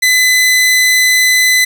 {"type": "tone", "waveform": "sawtooth", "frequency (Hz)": 2012, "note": "B6", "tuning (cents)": 32, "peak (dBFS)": -4, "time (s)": [0.02, 1.65], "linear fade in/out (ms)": 10, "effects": []}